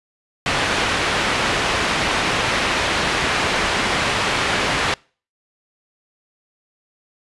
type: low-pass noise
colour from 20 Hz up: white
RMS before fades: -20 dBFS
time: 0.46-4.94 s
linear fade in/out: 2 ms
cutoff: 2600 Hz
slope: 12 dB/octave
effects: noise-tail reverb RT60 0.4 s tail -26 dB re dry + resampled to 24000 Hz